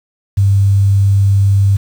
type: tone with quantisation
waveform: sine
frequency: 98.8 Hz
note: G2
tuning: 14 cents sharp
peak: -7 dBFS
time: 0.37-1.77 s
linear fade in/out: 10 ms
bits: 6
effects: none